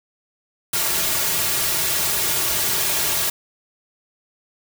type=noise with comb filter; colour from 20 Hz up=white; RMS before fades=-21 dBFS; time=0.73-3.3 s; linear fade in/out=5 ms; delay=3.9 ms; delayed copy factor=-0.75; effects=none